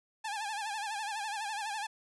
sawtooth tone with vibrato, 844 Hz, G#5, 28 cents sharp, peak -31 dBFS, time 0.24-1.87 s, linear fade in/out 10 ms, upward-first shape sine, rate 12 Hz, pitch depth 100 cents each way, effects resampled to 24000 Hz

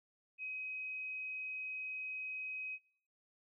sine tone, 2529 Hz, D#7, 28 cents sharp, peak -39 dBFS, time 0.38-2.79 s, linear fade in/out 50 ms, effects noise-tail reverb RT60 0.6 s tail -23 dB re dry

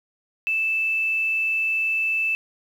sine tone with quantisation, 2637 Hz, E7, in tune, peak -20 dBFS, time 0.47-2.35 s, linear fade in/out 0 ms, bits 8, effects none

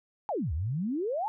sine exponential two-way sweep, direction down then up, 906 to 69.6 to 906 Hz, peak -28 dBFS, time 0.29-1.28 s, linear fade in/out 0 ms, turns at 0.53 s, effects none

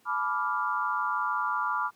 sine chord, B half-diminished seventh, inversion third, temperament equal with one note detuned, 861.9 / 987.8 / 1174.7 / 1396.9 Hz, A5 / B5 / D6 / F6, -36 / 0 / 0 / 0 cents, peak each -36 / -31 / -30 / -32 dBFS, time 0.05-1.91 s, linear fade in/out 50 ms, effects pink hiss -64 dBFS RMS until 1.95 s + high-pass 150 Hz 12 dB/octave

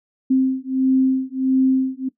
sine beating tone pair, 261.6 / 263.1 Hz, C4 / C4, 0 / +10 cents, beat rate 1.5 Hz, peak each -18 dBFS, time 0.3-2.09 s, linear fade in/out 10 ms, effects noise-tail reverb RT60 0.1 s tail -18 dB re dry

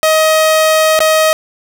sawtooth tone with dropouts, 630 Hz, D#5, 21 cents sharp, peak -4 dBFS, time 0.03-1.33 s, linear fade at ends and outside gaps 0 ms, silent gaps 0.991-1.004 s, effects none

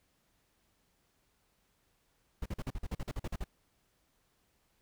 brown noise bursts, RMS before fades -36 dBFS, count 13, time 2.42-3.442 s, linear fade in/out 5 ms, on 38 ms, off 44 ms, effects pink hiss -74 dBFS RMS until 4.81 s

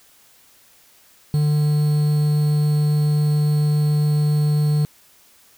triangle tone with quantisation, 149.4 Hz, D3, 30 cents sharp, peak -13 dBFS, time 1.34-4.85 s, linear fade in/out 0 ms, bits 6, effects white hiss -53 dBFS RMS until 5.57 s

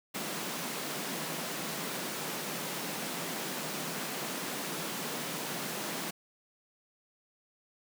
pink high-pass noise, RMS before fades -37 dBFS, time 0.14-6.11 s, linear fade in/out 10 ms, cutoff 150 Hz, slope 48 dB/octave, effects none

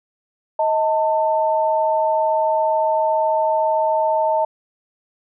sine tone pair together, 631 / 893.1 Hz, D#5 / A5, +24 / +26 cents, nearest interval tritone, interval 602 cents, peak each -18 dBFS, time 0.59-4.45 s, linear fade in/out 5 ms, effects none

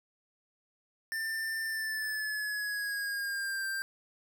square tone with pitch glide, 1789 to 1575.5 Hz, A6 to G6, +28 to +8 cents, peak -33 dBFS, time 1.12-3.82 s, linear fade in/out 0 ms, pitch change -220 cents, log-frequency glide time 1.65-3.66 s, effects none

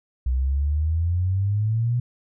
sine exponential sweep, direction up, 61.74 to 123.47 Hz, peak -19 dBFS, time 0.26-2 s, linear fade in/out 5 ms, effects none

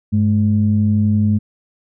sine tone pair together, 100.7 / 212.3 Hz, G2 / G#3, +47 / +38 cents, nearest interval octave + minor second, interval 1291 cents, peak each -14 dBFS, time 0.12-1.39 s, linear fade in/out 20 ms, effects tanh soft clip ceiling -4 dBFS

